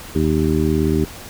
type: harmonic tone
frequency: 77.78 Hz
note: D#2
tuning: in tune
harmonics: 1 / 2 / 3 / 4 / 5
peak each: -21 / -21 / -21 / -21 / -21 dBFS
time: 0.15-1.05 s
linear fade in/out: 5 ms
effects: pink hiss -36 dBFS RMS until 1.29 s